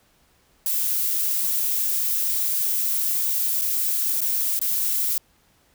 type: noise with dropouts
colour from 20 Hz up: violet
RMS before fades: -23 dBFS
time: 0.66-5.18 s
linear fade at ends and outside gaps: 2 ms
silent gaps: 3.614-3.618 / 4.207-4.215 / 4.592-4.614 s
effects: pink hiss -61 dBFS RMS until 5.74 s